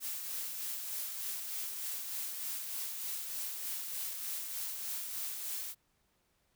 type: noise with tremolo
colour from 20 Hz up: blue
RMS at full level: -38 dBFS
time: 0-5.75 s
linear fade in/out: 50 ms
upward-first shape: sine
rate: 3.3 Hz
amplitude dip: 35%
effects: pink hiss -75 dBFS RMS until 6.55 s